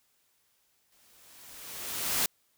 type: noise with exponential growth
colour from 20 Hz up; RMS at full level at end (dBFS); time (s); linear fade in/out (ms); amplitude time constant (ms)
white; -26; 0.92-2.26; 2; 290
effects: white hiss -71 dBFS RMS until 2.57 s